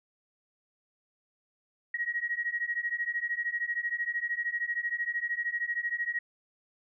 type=beating tone pair; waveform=sine; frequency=1890 / 1903 Hz; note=A#6 / A#6; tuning=+23 / +35 cents; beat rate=13 Hz; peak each=-33 / -32 dBFS; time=1.94-6.19 s; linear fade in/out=5 ms; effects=none